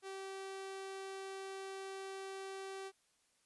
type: tone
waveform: sawtooth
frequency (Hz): 386.5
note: G4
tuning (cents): -24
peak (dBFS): -40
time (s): 0.02-2.92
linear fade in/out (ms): 50
effects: white hiss -75 dBFS RMS until 3.45 s + resampled to 24000 Hz